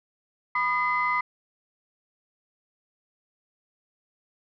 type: tone cluster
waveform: sine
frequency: 990 / 1223 / 2041 Hz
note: B5 / D#6 / C7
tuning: +4 / -30 / -44 cents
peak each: -26 dBFS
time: 0.55-1.21 s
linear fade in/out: 5 ms
effects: tanh soft clip ceiling -15 dBFS